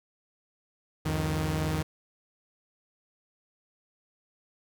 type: tone cluster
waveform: sawtooth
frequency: 69.6 / 89.7 / 155.9 Hz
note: C#2 / F2 / D#3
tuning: +8 / +47 / +4 cents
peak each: -31 / -29 / -25 dBFS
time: 1.05-1.83 s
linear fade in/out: 10 ms
effects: none